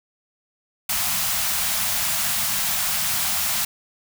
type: band-stop noise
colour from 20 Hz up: white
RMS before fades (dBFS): -23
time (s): 0.89-3.65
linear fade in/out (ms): 5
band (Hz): 230 to 610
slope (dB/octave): 96
effects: none